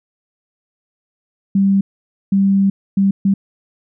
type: tone bursts at uneven times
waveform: sine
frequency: 196 Hz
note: G3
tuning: in tune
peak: -10 dBFS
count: 4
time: 1.55-1.81 / 2.32-2.7 / 2.97-3.11 / 3.25-3.34 s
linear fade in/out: 5 ms
effects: none